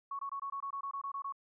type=tone bursts; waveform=sine; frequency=1108.7 Hz; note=C#6; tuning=in tune; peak=-36 dBFS; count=12; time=0.11-1.324 s; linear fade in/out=5 ms; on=81 ms; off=22 ms; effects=none